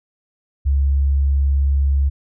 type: tone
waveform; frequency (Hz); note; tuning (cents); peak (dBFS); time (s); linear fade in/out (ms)
sine; 69.3; C#2; 0; -13; 0.65-2.1; 20
effects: none